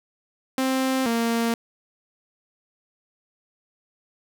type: tone pair in turn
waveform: sawtooth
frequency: 262.5 / 231.4 Hz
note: C4 / A#3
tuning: +6 / -13 cents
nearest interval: major second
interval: 219 cents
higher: first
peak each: -17 dBFS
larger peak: neither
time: 0.58-1.06 / 1.06-1.54 s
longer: neither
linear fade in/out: 2 ms
effects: none